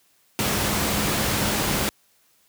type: tone in noise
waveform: sine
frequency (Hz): 207.7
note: G#3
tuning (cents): 0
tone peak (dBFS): -31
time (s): 0.39-1.89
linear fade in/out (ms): 0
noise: pink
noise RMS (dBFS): -23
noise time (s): 0.39-1.89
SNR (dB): -11
effects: white hiss -62 dBFS RMS until 2.48 s + high-pass 60 Hz 12 dB/octave